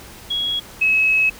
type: tone pair in turn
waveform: sine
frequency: 3322 / 2572 Hz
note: G#7 / E7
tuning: 0 / -43 cents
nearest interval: major third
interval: 443 cents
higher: first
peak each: -19 / -13 dBFS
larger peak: second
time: 0.3-0.6 / 0.81-1.3 s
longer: second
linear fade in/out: 10 ms
effects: pink hiss -40 dBFS RMS until 1.39 s